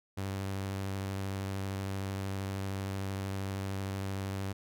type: tone with vibrato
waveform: sawtooth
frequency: 97.2 Hz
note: G2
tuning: 14 cents flat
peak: -30 dBFS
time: 0.17-4.53 s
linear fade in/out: 10 ms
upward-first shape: sine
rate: 13 Hz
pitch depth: 15 cents each way
effects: none